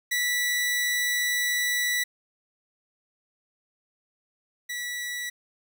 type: tone pair in turn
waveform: sawtooth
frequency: 1959 / 1949.3 Hz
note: B6 / B6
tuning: -15 / -23 cents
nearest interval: unison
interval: 8 cents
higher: first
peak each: -20 / -27 dBFS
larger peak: first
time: 0.11-2.04 / 4.69-5.3 s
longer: first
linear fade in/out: 10 ms
effects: none